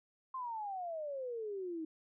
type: exponential sweep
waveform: sine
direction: down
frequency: 1063 to 311.1 Hz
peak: -38 dBFS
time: 0.34-1.85 s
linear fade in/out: 5 ms
effects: none